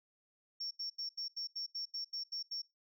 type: tone bursts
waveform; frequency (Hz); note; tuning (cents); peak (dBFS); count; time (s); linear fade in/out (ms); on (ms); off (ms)
sine; 5480; F8; -34; -37; 11; 0.6-2.62; 10; 110; 81
effects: noise-tail reverb RT60 0.2 s tail -23 dB re dry + tanh soft clip ceiling -33 dBFS